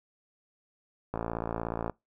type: click train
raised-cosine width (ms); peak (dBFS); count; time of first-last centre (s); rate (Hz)
1; -18; 44; 1.14-1.897; 56.8
effects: noise-tail reverb RT60 0.2 s tail -24 dB re dry